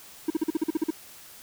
triangle tone bursts, 317.3 Hz, D#4, 34 cents sharp, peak -19 dBFS, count 10, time 0.28-0.906 s, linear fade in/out 5 ms, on 23 ms, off 44 ms, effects white hiss -48 dBFS RMS until 1.42 s

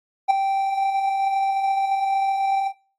triangle tone with ADSR envelope, 781 Hz, G5, 7 cents flat, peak -8 dBFS, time 0.28-2.73 s, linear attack 25 ms, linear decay 7 ms, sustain -9 dB, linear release 74 ms, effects noise-tail reverb RT60 0.4 s tail -20 dB re dry + AAC 32 kbps

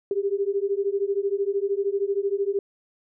sine beating tone pair, 392 / 405 Hz, G4 / G#4, 0 / -43 cents, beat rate 13 Hz, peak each -25 dBFS, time 0.11-2.59 s, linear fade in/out 2 ms, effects none

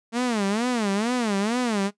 sawtooth tone with vibrato, 221.9 Hz, A3, 15 cents sharp, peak -18 dBFS, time 0.12-1.91 s, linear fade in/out 50 ms, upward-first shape sine, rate 2.2 Hz, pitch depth 220 cents each way, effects noise-tail reverb RT60 0.1 s tail -17 dB re dry + resampled to 22050 Hz

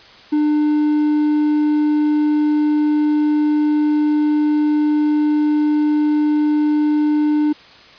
triangle tone, 300 Hz, D4, 37 cents sharp, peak -11 dBFS, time 0.32-7.53 s, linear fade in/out 10 ms, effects white hiss -43 dBFS RMS until 7.98 s + resampled to 11025 Hz

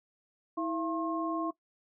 sine tone cluster, 324.6 / 680 / 1072 Hz, E4 / F5 / C6, -27 / -46 / +42 cents, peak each -32 / -38 / -35 dBFS, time 0.57-1.51 s, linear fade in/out 10 ms, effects noise-tail reverb RT60 0.1 s tail -18 dB re dry

